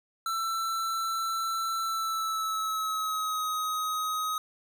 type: tone with pitch glide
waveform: square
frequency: 1336 to 1261 Hz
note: E6 to D#6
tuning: +23 to +23 cents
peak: -29 dBFS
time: 0.26-4.38 s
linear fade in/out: 2 ms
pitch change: -100 cents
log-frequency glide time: 1.81-3.45 s
effects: none